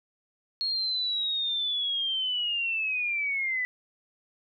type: linear sweep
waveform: sine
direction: down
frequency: 4296 to 1975.5 Hz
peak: -26 dBFS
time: 0.61-3.65 s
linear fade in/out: 0 ms
effects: none